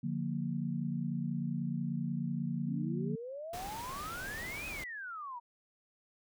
sine chord, Bb major, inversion first, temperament equal with one note detuned, 146.83 / 177.05 / 233.1 Hz, D3 / F3 / Bb3, 0 / +24 / 0 cents, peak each -37 dBFS, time 0.03-3.16 s, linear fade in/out 10 ms
sine exponential two-way sweep, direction up then down, 253 to 2555 to 930 Hz, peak -40 dBFS, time 2.67-5.4 s, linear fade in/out 20 ms, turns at 4.67 s
pink noise, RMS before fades -45 dBFS, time 3.53-4.84 s, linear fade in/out 5 ms
effects none

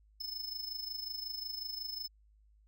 square tone with amplitude modulation, 5230 Hz, E8, 15 cents flat, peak -36 dBFS, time 0.2-2.08 s, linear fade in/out 10 ms, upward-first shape sine, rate 25.5 Hz, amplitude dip 70%, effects added 52 Hz sine -62 dBFS peak until 2.67 s

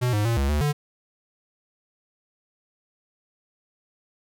square tone with pitch steps, 124.2 / 104.4 / 116.1 / 69.1 / 74.2 / 146.9 Hz, B2 / G#2 / A#2 / C#2 / D2 / D3, +10 / +10 / -7 / -5 / +18 / +1 cents, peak -21 dBFS, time 0.01-0.73 s, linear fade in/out 20 ms, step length 120 ms, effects none

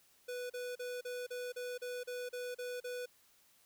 square tone bursts, 493.9 Hz, B4, in tune, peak -40 dBFS, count 11, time 0.28-3.06 s, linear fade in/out 10 ms, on 220 ms, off 36 ms, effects white hiss -68 dBFS RMS until 3.65 s

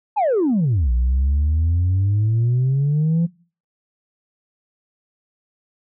sine exponential two-way sweep, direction down then up, 892 to 58.27 to 172.7 Hz, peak -13 dBFS, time 0.16-3.27 s, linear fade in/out 20 ms, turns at 0.91 s, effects noise-tail reverb RT60 0.4 s tail -22 dB re dry + tanh soft clip ceiling -13 dBFS

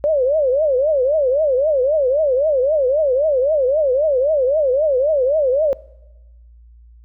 sine tone with vibrato, 562 Hz, C#5, 24 cents sharp, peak -13 dBFS, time 0.04-5.73 s, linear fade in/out 0 ms, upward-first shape triangle, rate 3.8 Hz, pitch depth 250 cents each way, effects noise-tail reverb RT60 1.0 s tail -22 dB re dry + added 58 Hz sine -42 dBFS peak until 7.04 s

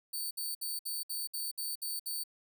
5% pulse tone bursts, 4539 Hz, C#8, 40 cents sharp, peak -28 dBFS, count 9, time 0.13-2.238 s, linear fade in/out 10 ms, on 180 ms, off 61 ms, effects none

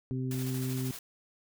harmonic tone, 129.2 Hz, C3, 21 cents flat, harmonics 1 / 2 / 3, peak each -32 / -35 / -42 dBFS, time 0.11-0.91 s, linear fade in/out 0 ms
white noise with tremolo, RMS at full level -42 dBFS, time 0.31-0.99 s, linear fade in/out 2 ms, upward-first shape square, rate 13 Hz, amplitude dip 30%
effects none

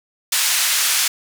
white band-pass noise, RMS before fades -18 dBFS, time 0.32-1.08 s, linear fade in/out 5 ms, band 1400 to 9800 Hz, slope 12 dB/octave, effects none

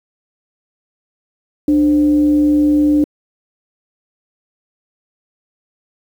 sine tone with frequency modulation, 296.7 Hz, D4, 18 cents sharp, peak -9 dBFS, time 1.68-3.04 s, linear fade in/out 2 ms, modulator 229 Hz, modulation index 0.29, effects high-pass 80 Hz 12 dB/octave + 7-bit

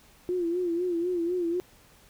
sine tone with vibrato, 349.2 Hz, F4, in tune, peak -25 dBFS, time 0.29-1.6 s, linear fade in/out 0 ms, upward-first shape sine, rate 4 Hz, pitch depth 79 cents each way, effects pink hiss -57 dBFS RMS until 2.09 s

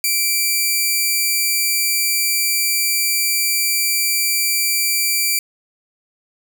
5% pulse tone, 2340 Hz, D7, 7 cents flat, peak -6 dBFS, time 0.04-5.39 s, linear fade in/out 2 ms, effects none

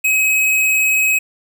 square tone, 2547 Hz, D#7, 40 cents sharp, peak -13 dBFS, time 0.04-1.19 s, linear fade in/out 10 ms, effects 9-bit

